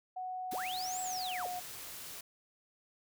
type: tone with pitch glide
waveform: sine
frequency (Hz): 740 to 723.1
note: F#5 to F#5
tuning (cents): 0 to -40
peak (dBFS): -37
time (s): 0.16-1.6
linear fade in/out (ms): 10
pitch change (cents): -40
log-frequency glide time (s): 1.27-1.43
type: noise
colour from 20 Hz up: white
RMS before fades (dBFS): -46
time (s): 0.51-2.21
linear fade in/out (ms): 5
type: linear two-way sweep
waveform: sine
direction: up then down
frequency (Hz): 102.5 to 7902 to 346.3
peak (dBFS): -39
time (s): 0.52-1.47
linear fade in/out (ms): 10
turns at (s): 1.01
effects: none